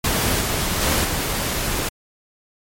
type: noise with level steps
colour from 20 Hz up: pink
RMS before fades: -20 / -22 / -19 / -23 dBFS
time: 0.04-1.89 s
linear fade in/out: 5 ms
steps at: 0.4 / 0.81 / 1.04 s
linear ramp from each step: 10 ms
effects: MP3 64 kbps